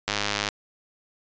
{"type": "click train", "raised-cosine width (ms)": 0.2, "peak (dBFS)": -7, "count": 43, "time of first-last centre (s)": [0.08, 0.488], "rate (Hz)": 103, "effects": ["resampled to 16000 Hz"]}